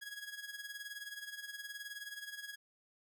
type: tone with tremolo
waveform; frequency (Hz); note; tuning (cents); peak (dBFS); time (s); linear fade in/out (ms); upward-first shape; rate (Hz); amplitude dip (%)
sawtooth; 1661.2; G#6; 0; -38; 0.01-2.56; 20; sine; 19; 70
effects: none